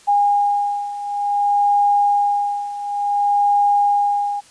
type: beating tone pair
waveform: sine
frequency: 815 / 815.56 Hz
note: G#5 / G#5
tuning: -33 / -32 cents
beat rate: 0.56 Hz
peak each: -20 / -16 dBFS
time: 0.07-4.41 s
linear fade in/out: 20 ms
effects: white hiss -48 dBFS RMS until 4.5 s + resampled to 22050 Hz